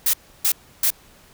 blue noise bursts, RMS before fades -18 dBFS, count 3, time 0.06-0.905 s, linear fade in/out 5 ms, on 75 ms, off 310 ms, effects pink hiss -51 dBFS RMS until 1.33 s

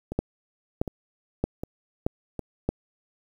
two click trains, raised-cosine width 2 ms, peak -18 / -10 dBFS, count 4 / 5, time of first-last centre 0.12-2.393 / 0.19-2.69 s, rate 1.32 / 1.6 Hz, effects 8-bit

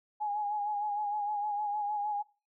sine tone with vibrato, 830.6 Hz, G#5, in tune, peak -30 dBFS, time 0.2-2.23 s, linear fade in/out 20 ms, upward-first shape sine, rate 6.5 Hz, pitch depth 40 cents each way, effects noise-tail reverb RT60 0.3 s tail -21 dB re dry

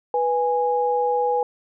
sine tone pair together, 491.7 / 827 Hz, B4 / G#5, -8 / -8 cents, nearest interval major sixth, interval 900 cents, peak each -21 dBFS, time 0.14-1.43 s, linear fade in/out 2 ms, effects none

